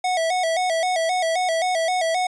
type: tone with vibrato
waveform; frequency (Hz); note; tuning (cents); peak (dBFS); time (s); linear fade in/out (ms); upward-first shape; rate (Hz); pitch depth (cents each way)
square; 693; F5; -14; -20; 0.04-2.27; 5; square; 3.8; 100
effects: resampled to 22050 Hz